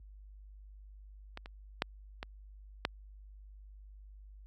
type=clicks; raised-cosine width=0.3 ms; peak=-26 / -30 / -13 / -23 / -13 dBFS; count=5; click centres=1.374 / 1.459 / 1.821 / 2.229 / 2.851 s; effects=added 50 Hz sine -45 dBFS peak until 4.46 s + high-pass 60 Hz 12 dB/octave